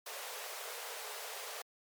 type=high-pass noise; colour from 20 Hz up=pink; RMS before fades=-44 dBFS; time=0.06-1.62 s; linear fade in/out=5 ms; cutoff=420 Hz; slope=96 dB/octave; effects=MP3 96 kbps